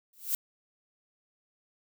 violet noise with exponential growth, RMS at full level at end -25 dBFS, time 0.13-0.35 s, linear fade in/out 2 ms, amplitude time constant 47 ms, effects none

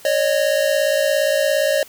square tone pair together, 555 / 612.3 Hz, C#5 / D#5, +2 / -28 cents, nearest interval major second, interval 170 cents, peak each -19 dBFS, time 0.05-1.83 s, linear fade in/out 2 ms, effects white hiss -44 dBFS RMS until 1.88 s

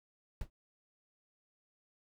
brown noise with exponential decay, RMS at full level -33 dBFS, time 0.41-0.5 s, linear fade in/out 2 ms, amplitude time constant 18 ms, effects none

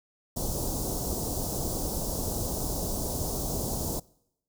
pink band-stop noise, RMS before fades -31 dBFS, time 0.36-4 s, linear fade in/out 10 ms, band 810 to 5300 Hz, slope 24 dB/octave, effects noise-tail reverb RT60 0.8 s tail -24 dB re dry

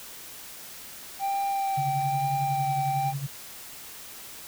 triangle tone with vibrato, 784 Hz, G5, in tune, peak -23 dBFS, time 1.19-3.14 s, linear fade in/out 50 ms, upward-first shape sine, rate 1.1 Hz, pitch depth 18 cents each way
sine tone with tremolo, 139.3 Hz, C#3, 9 cents sharp, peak -26 dBFS, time 1.77-3.27 s, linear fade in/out 10 ms, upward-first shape triangle, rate 11 Hz, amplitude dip 80%
effects white hiss -43 dBFS RMS until 4.47 s

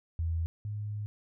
sine tone pair in turn, 82.41 / 104.69 Hz, E2 / G#2, 0 / +14 cents, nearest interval major third, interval 414 cents, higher second, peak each -28 / -33 dBFS, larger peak first, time 0.19-0.46 / 0.65-1.06 s, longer second, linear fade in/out 0 ms, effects none

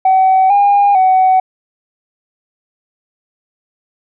sine tone with pitch steps, 758 / 809 / 751 Hz, F#5 / G#5 / F#5, +42 / -46 / +26 cents, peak -5 dBFS, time 0.05-1.4 s, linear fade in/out 5 ms, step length 450 ms, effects tanh soft clip ceiling -4 dBFS

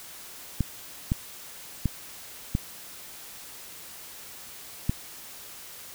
clicks, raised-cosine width 5 ms, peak -11 dBFS, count 5, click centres 0.607 / 1.119 / 1.857 / 2.551 / 4.895 s, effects white hiss -44 dBFS RMS until 5.94 s

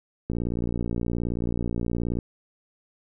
click train, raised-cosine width 3 ms, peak -15 dBFS, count 112, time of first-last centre 0.3-2.188 s, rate 58.8 Hz, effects none

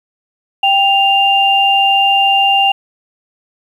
sine tone pair together, 787.2 / 2794 Hz, G5 / F7, +7 / 0 cents, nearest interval octave + minor seventh, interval 2193 cents, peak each -11 dBFS, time 0.63-2.72 s, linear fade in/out 5 ms, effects 7-bit

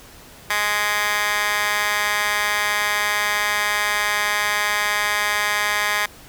15% pulse tone with high-pass filter, 207.7 Hz, G#3, in tune, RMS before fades -21 dBFS, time 0.5-6.06 s, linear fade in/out 5 ms, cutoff 1400 Hz, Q 3.3, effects pink hiss -44 dBFS RMS until 6.28 s

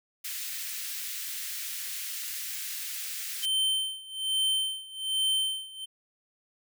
white high-pass noise, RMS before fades -36 dBFS, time 0.24-3.46 s, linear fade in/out 10 ms, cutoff 1700 Hz, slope 24 dB/octave
square tone with tremolo, 3100 Hz, G7, 20 cents flat, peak -24 dBFS, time 3.42-5.86 s, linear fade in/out 20 ms, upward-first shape sine, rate 1.2 Hz, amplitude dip 90%
effects none

